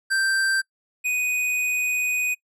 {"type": "tone pair in turn", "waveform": "square", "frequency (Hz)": [1568, 2489], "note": ["G6", "D#7"], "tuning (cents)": [0, 0], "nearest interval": "minor sixth", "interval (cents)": 800, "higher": "second", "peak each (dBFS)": [-20, -22], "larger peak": "first", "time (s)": [[0.1, 0.62], [1.04, 2.35]], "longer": "second", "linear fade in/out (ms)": 20, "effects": ["noise-tail reverb RT60 0.1 s tail -24 dB re dry", "low-pass 12000 Hz 12 dB/octave"]}